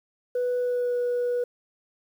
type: tone with pitch glide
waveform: sine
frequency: 493.9 to 487.7 Hz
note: B4 to B4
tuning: 0 to -22 cents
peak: -21 dBFS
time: 0.35-1.44 s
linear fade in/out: 5 ms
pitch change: -22 cents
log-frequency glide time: 0.59-0.97 s
effects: tanh soft clip ceiling -21 dBFS + 9-bit